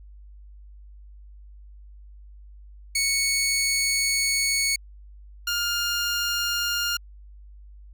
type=tone pair in turn; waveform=15% pulse; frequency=2217 / 1409.6 Hz; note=C#7 / F6; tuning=0 / +16 cents; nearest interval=minor sixth; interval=784 cents; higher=first; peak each=-15 / -17 dBFS; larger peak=first; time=2.95-4.76 / 5.47-6.97 s; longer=first; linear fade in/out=5 ms; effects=added 50 Hz sine -43 dBFS peak until 7.93 s